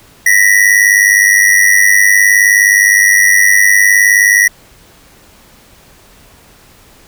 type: ring-modulated tone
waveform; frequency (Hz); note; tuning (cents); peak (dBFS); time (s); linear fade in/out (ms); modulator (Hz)
square; 1924; B6; -46; -3; 0.26-4.48; 5; 49.7
effects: pink hiss -43 dBFS RMS until 7.07 s